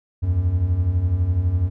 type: beating tone pair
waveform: triangle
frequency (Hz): 79.3 / 91.3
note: D#2 / F#2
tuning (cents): +33 / -23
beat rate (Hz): 12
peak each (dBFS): -22 / -16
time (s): 0.22-1.7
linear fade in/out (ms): 20
effects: none